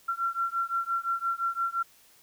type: beating tone pair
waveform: sine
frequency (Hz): 1361 / 1366.8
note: F6 / F6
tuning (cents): -45 / -38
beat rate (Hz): 5.8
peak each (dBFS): -30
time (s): 0.08-1.83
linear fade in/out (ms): 10
effects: white hiss -59 dBFS RMS until 2.22 s